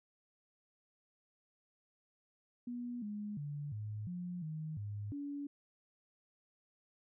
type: tone with pitch steps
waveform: sine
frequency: 242.5 / 208 / 145.4 / 106.1 / 177.7 / 156.1 / 103.1 / 285.5 Hz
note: B3 / G#3 / D3 / G#2 / F3 / D#3 / G#2 / D4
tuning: -31 / +3 / -17 / +38 / +30 / +6 / -12 / -49 cents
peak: -39 dBFS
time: 2.67-5.47 s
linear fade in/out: 5 ms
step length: 350 ms
effects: none